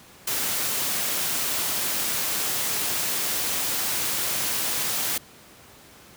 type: noise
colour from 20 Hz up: white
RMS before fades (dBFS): -26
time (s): 0.27-5.18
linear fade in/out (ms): 5
effects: pink hiss -49 dBFS RMS until 6.16 s + high-pass 80 Hz 12 dB/octave